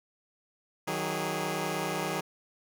10% pulse tone cluster, 156.3 / 186.5 / 411.9 Hz, D#3 / F#3 / G#4, +8 / +14 / -14 cents, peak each -26 / -26 / -27 dBFS, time 0.87-2.21 s, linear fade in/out 10 ms, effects none

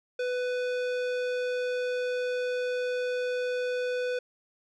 square tone with low-pass filter, 497.6 Hz, B4, 13 cents sharp, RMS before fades -30 dBFS, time 0.19-4.19 s, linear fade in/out 5 ms, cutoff 4100 Hz, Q 0.66, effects none

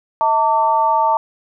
sine tone with amplitude modulation, 899 Hz, A5, 37 cents sharp, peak -8 dBFS, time 0.21-1.17 s, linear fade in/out 0 ms, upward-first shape sine, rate 257 Hz, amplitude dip 90%, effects none

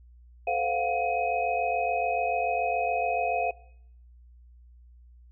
sine tone cluster, 440.6 / 515 / 700 / 747 / 2523 Hz, A4 / C5 / F5 / F#5 / D#7, +2 / -28 / +4 / +16 / +23 cents, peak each -35 / -33 / -26 / -33 / -33 dBFS, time 0.47-3.51 s, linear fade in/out 5 ms, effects noise-tail reverb RT60 0.7 s tail -22 dB re dry + added 60 Hz sine -50 dBFS peak until 5.31 s

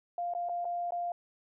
sine tone with dropouts, 698.5 Hz, F5, in tune, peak -31 dBFS, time 0.18-1.12 s, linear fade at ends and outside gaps 2 ms, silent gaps 0.337-0.349 / 0.488-0.494 / 0.646-0.652 / 0.907-0.921 s, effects none

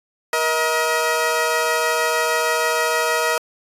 15% pulse tone pair together, 475.1 / 635.6 Hz, A#4 / D#5, +33 / +37 cents, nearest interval perfect fourth, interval 504 cents, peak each -14 dBFS, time 0.33-3.38 s, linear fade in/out 2 ms, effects resampled to 32000 Hz

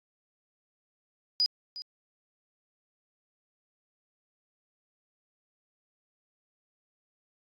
sine tone with echo, 4928 Hz, D#8, 17 cents flat, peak -22 dBFS, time 1.4-1.46 s, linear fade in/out 0 ms, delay 360 ms, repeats 1, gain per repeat -15 dB, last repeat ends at 1.82 s, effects AAC 64 kbps

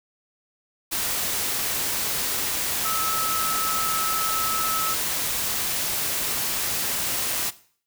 sine tone in noise, 1300 Hz, E6, 24 cents flat, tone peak -26 dBFS, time 2.84-4.95 s, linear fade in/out 20 ms, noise white, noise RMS -26 dBFS, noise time 0.91-7.51 s, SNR -3 dB, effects noise-tail reverb RT60 0.5 s tail -17 dB re dry

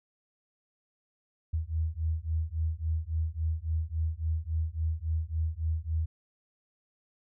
sine beating tone pair, 78.5 / 82.1 Hz, D#2 / E2, +16 / -6 cents, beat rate 3.6 Hz, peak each -31 dBFS, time 1.53-6.06 s, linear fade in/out 10 ms, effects none

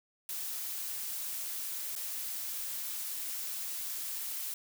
blue noise with dropouts, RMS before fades -38 dBFS, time 0.29-4.54 s, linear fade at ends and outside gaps 2 ms, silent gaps 1.953-1.961 s, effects none

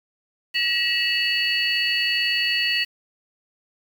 sine tone cluster, 1918 / 2637 / 2899 / 4445 Hz, A#6 / E7 / F#7 / C#8, +49 / 0 / -36 / +4 cents, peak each -25 dBFS, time 0.54-2.85 s, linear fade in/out 20 ms, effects 7-bit

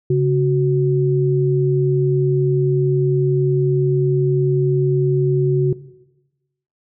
sine tone pair together, 138.41 / 369.5 Hz, C#3 / F#4, -2 / -2 cents, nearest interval octave + perfect fourth, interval 1700 cents, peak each -15 / -16 dBFS, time 0.1-5.73 s, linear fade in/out 5 ms, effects noise-tail reverb RT60 1.0 s tail -17 dB re dry

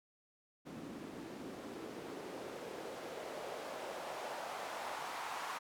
white noise with band-pass filter sweep, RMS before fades -45 dBFS, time 0.65-5.59 s, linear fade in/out 20 ms, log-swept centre 230 to 1000 Hz, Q 1.9, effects none

